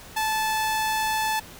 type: tone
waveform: sawtooth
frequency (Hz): 872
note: A5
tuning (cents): -16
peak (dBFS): -19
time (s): 0.16-1.4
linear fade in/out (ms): 10
effects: pink hiss -44 dBFS RMS until 1.59 s